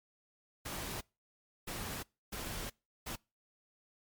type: noise bursts at uneven times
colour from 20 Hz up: pink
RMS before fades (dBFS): -41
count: 4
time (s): 0.65-1.01 / 1.67-2.03 / 2.32-2.7 / 3.06-3.16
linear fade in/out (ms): 10
effects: noise-tail reverb RT60 0.3 s tail -26 dB re dry + MP3 96 kbps